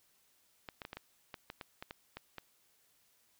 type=clicks; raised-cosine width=0.3 ms; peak=-27 dBFS; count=12; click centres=0.688 / 0.818 / 0.851 / 0.931 / 0.97 / 1.342 / 1.501 / 1.612 / 1.825 / 1.909 / 2.17 / 2.383 s; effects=white hiss -71 dBFS RMS until 3.39 s

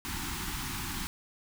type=band-stop noise; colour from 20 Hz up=pink; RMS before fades=-36 dBFS; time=0.05-1.07 s; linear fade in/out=0 ms; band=370 to 790 Hz; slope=96 dB/octave; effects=none

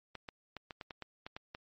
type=clicks; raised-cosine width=0.3 ms; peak=-27 dBFS; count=10; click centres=0.153 / 0.288 / 0.567 / 0.708 / 0.812 / 0.908 / 1.023 / 1.265 / 1.365 / 1.549 s; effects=MP3 32 kbps

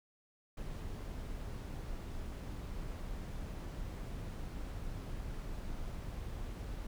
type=noise; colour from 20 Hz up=brown; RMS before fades=-42 dBFS; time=0.57-6.87 s; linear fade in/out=5 ms; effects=none

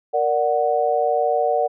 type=chord; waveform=sine; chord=Bb augmented; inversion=none; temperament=equal; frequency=466.2 / 587.3 / 740 Hz; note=Bb4 / D5 / F#5; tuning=0 / 0 / 0 cents; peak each=-22 / -21 / -20 dBFS; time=0.13-1.68 s; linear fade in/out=20 ms; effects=none

